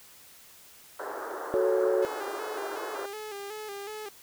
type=band-pass noise; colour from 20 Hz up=pink; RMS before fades=-37 dBFS; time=0.99-3.06 s; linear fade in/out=5 ms; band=340 to 1600 Hz; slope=48 dB/octave
type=chord; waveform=sine; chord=F# minor; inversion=none; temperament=equal; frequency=370 / 440 / 554.4 Hz; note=F#4 / A4 / C#5; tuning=0 / 0 / 0 cents; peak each=-27 dBFS; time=1.54-2.05 s; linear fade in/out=0 ms
type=tone with vibrato; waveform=sawtooth; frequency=414.5 Hz; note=G#4; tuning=3 cents flat; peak=-33 dBFS; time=2.02-4.09 s; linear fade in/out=5 ms; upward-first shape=square; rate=2.7 Hz; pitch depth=58 cents each way
effects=white hiss -53 dBFS RMS until 4.22 s